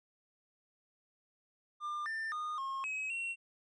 triangle tone with pitch steps, 1198 / 1788 / 1226 / 1077 / 2551 / 2729 Hz, D6 / A6 / D#6 / C6 / D#7 / F7, +34 / +27 / -26 / +50 / +43 / -41 cents, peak -34 dBFS, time 1.8-3.36 s, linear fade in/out 50 ms, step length 260 ms, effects resampled to 22050 Hz

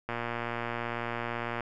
click train, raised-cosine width 0.5 ms, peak -18 dBFS, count 180, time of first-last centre 0.09-1.607 s, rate 118 Hz, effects none

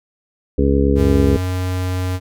harmonic tone, 69.3 Hz, C#2, in tune, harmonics 1 / 2 / 3 / 4 / 5 / 6 / 7, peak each -16 / -22 / -21 / -18 / -29 / -19 / -22 dBFS, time 0.58-1.37 s, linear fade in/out 5 ms
square tone, 91.8 Hz, F#2, 13 cents flat, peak -19 dBFS, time 0.95-2.2 s, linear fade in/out 50 ms
effects none

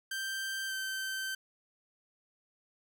sawtooth tone with pitch glide, 1568 to 1549.1 Hz, G6 to G6, 0 to -21 cents, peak -31 dBFS, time 0.11-1.35 s, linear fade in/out 5 ms, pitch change -21 cents, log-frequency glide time 0.67-0.73 s, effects none

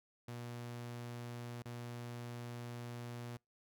sawtooth tone with dropouts, 120 Hz, B2, 49 cents flat, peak -40 dBFS, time 0.28-3.37 s, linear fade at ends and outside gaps 5 ms, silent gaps 1.623-1.655 s, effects noise-tail reverb RT60 0.2 s tail -26 dB re dry

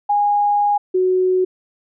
sine tone pair in turn, 822 / 369.8 Hz, G#5 / F#4, -18 / -1 cents, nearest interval octave + major second, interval 1383 cents, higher first, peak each -13 dBFS, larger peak neither, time 0.09-0.78 / 0.94-1.45 s, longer first, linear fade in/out 10 ms, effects none

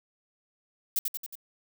violet noise with echo, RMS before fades -26 dBFS, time 0.96-0.99 s, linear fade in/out 2 ms, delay 91 ms, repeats 4, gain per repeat -4 dB, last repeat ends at 1.354 s, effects none

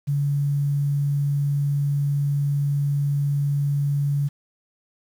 sine tone with quantisation, 142.6 Hz, C#3, 49 cents sharp, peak -19 dBFS, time 0.07-4.29 s, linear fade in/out 20 ms, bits 8, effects none

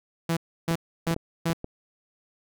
sawtooth tone bursts, 166.1 Hz, E3, 13 cents sharp, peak -19 dBFS, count 4, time 0.29-1.532 s, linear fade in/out 5 ms, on 78 ms, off 310 ms
clicks, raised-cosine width 2 ms, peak -20 dBFS, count 6, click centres 0.711 / 1.07 / 1.111 / 1.164 / 1.502 / 1.644 s
effects none

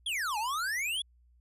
square exponential two-way sweep, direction down then up, 3469 to 817 to 3469 Hz, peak -31 dBFS, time 0.06-1.02 s, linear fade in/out 5 ms, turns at 0.38 s, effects added 60 Hz sine -60 dBFS peak until 1.4 s + resampled to 32000 Hz

